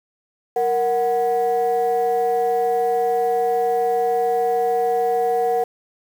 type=tone pair together; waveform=sine; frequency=466.8 / 740 Hz; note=A#4 / F#5; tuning=+2 / 0 cents; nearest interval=minor sixth; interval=798 cents; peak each=-18 dBFS; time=0.56-5.64 s; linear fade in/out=5 ms; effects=tanh soft clip ceiling -12 dBFS + 7-bit